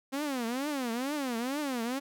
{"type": "tone with vibrato", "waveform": "sawtooth", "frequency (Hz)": 261.6, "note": "C4", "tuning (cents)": 0, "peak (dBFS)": -27, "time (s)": [0.12, 2], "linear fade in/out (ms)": 20, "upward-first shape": "triangle", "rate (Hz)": 2.2, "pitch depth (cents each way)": 280, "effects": []}